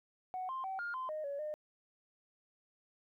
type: tone with pitch steps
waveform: sine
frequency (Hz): 742 / 1051 / 766 / 1413 / 1034 / 617 / 564 / 607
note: F#5 / C6 / G5 / F6 / C6 / D#5 / C#5 / D#5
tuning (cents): +5 / +7 / -40 / +20 / -21 / -15 / +30 / -43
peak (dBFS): -36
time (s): 0.34-1.54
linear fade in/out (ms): 0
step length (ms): 150
effects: tanh soft clip ceiling -33 dBFS + 13-bit